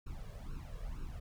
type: noise with flanger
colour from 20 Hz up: brown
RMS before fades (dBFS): -43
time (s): 0.06-1.2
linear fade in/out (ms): 10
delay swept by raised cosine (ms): 0.73 to 1.83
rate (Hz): 2.1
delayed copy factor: +0.9
effects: none